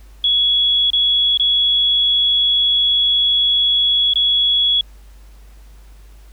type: tone with dropouts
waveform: sine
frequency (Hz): 3363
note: G#7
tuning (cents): +21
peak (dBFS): -12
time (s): 0.24-4.81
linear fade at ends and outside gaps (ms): 2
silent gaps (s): 0.903-0.932 / 1.374-1.397 / 4.136-4.157
effects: added 50 Hz sine -39 dBFS peak until 6.32 s + pink hiss -53 dBFS RMS until 6.32 s